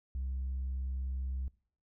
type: tone with tanh clipping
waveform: triangle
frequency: 65.41 Hz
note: C2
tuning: in tune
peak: -34 dBFS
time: 0.15-1.48 s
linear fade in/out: 0 ms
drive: 6 dB
effects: noise-tail reverb RT60 0.5 s tail -22 dB re dry